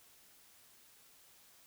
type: silence
effects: white hiss -63 dBFS RMS until 1.66 s